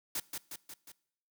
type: noise with echo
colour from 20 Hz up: white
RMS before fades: -35 dBFS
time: 0.15-0.2 s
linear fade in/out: 5 ms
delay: 180 ms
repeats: 4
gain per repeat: -4 dB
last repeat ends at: 0.92 s
effects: noise-tail reverb RT60 0.7 s tail -22 dB re dry